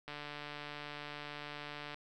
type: click train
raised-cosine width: 0.3 ms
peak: -28 dBFS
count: 275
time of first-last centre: 0.08-1.944 s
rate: 147 Hz
effects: none